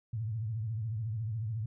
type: tone with vibrato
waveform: sine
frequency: 110.7 Hz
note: A2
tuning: 11 cents sharp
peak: -32 dBFS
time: 0.13-1.66 s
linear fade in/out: 5 ms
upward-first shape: triangle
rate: 14 Hz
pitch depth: 160 cents each way
effects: none